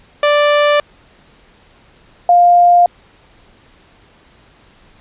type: tone pair in turn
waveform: sawtooth / sine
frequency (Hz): 587.3 / 702.5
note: D5 / F5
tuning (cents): 0 / +10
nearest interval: minor third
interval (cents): 310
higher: second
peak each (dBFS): -5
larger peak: neither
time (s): 0.23-0.8 / 2.29-2.86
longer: neither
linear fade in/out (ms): 2
effects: pink hiss -48 dBFS RMS until 5 s + resampled to 8000 Hz